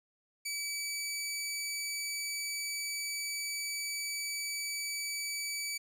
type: tone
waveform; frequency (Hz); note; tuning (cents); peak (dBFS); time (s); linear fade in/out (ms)
15% pulse; 2295; D7; -40; -28; 0.45-5.78; 10
effects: none